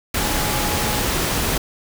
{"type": "tone in noise", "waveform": "sine", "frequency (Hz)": 840, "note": "G#5", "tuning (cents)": 19, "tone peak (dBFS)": -29, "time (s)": [0.2, 1.03], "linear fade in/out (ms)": 5, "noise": "pink", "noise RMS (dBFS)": -21, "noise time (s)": [0.14, 1.58], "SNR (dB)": -11, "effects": []}